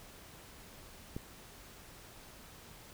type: click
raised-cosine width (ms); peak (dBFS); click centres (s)
3; -26; 1.165
effects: pink hiss -54 dBFS RMS until 2.93 s